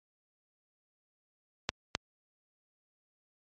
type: clicks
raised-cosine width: 0.2 ms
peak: -10 dBFS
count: 2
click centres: 1.691 / 1.951 s
effects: high-pass 60 Hz 12 dB/octave + MP3 32 kbps